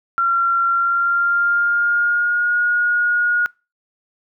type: tone with pitch glide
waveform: sine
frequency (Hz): 1371 to 1440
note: F6 to F#6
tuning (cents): -32 to -47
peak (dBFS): -14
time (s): 0.18-3.46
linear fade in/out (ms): 0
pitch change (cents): +85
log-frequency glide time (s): 0.66-2.57
effects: noise-tail reverb RT60 0.3 s tail -25 dB re dry